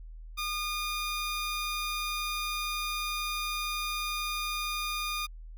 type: tone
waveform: 15% pulse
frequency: 1217 Hz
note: D#6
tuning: 39 cents flat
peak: -25 dBFS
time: 0.37-5.27 s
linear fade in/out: 20 ms
effects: added 40 Hz sine -42 dBFS peak until 5.57 s